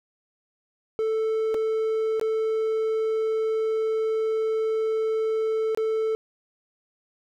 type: tone with dropouts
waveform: triangle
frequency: 440.9 Hz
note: A4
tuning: 4 cents sharp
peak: -20 dBFS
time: 0.99-6.15 s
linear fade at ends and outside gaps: 0 ms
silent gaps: 1.543-1.547 / 2.197-2.213 / 5.748-5.774 s
effects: none